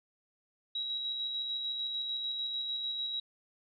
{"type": "tone with tremolo", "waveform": "sine", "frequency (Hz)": 3859, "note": "B7", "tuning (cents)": -41, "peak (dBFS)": -32, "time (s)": [0.75, 3.2], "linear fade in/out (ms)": 5, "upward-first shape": "square", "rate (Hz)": 6.7, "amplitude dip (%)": 25, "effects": []}